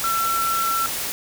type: tone in noise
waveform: sine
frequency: 1345 Hz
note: E6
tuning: 34 cents sharp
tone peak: -20 dBFS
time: 0.04-0.86 s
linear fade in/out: 0 ms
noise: white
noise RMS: -27 dBFS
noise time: 0-1.12 s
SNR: +4 dB
effects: none